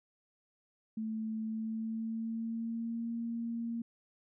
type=tone with pitch glide; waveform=sine; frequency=220 to 232 Hz; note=A3 to A#3; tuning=0 to -8 cents; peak=-34 dBFS; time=0.97-3.82 s; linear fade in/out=5 ms; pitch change=+92 cents; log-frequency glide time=1.44-3.12 s; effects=none